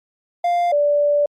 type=tone pair in turn; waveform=triangle / sine; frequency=698.5 / 583 Hz; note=F5 / D5; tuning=0 / -13 cents; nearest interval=minor third; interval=313 cents; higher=first; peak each=-13 dBFS; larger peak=neither; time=0.44-0.72 / 0.72-1.26 s; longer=second; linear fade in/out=5 ms; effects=MP3 96 kbps